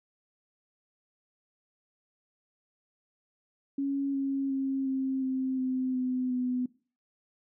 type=tone with pitch steps; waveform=sine; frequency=277.2 / 273.2 / 269.3 / 265.4 / 261.6 / 257.9 / 254.2 / 250.5 Hz; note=C#4 / C#4 / C#4 / C4 / C4 / C4 / C4 / B3; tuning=0 / -25 / -50 / +25 / 0 / -25 / -50 / +25 cents; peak=-27 dBFS; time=3.78-6.66 s; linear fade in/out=5 ms; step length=360 ms; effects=noise-tail reverb RT60 0.4 s tail -21 dB re dry